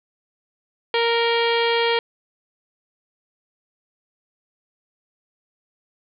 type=harmonic tone with a mistuned harmonic; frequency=465.4 Hz; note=A#4; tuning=3 cents flat; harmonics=1 / 2 / 3 / 4 / 5 / 6 / 7 / 8 / 9 / 10; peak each=-20 / -24 / -31 / -28 / -27 / -31 / -27 / -39 / -33 / -40 dBFS; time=0.94-1.99 s; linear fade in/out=2 ms; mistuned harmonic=6; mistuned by=+20 cents; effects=none